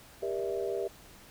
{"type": "chord", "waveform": "sine", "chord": "E half-diminished seventh", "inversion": "first", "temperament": "just", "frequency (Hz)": [395.6, 474.7, 593.3, 659.3], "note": ["G4", "Bb4", "D5", "E5"], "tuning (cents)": [16, 31, 18, 0], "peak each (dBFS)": [-33, -36, -39, -38], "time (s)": [0.22, 0.88], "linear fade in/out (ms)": 10, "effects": ["pink hiss -54 dBFS RMS until 1.3 s"]}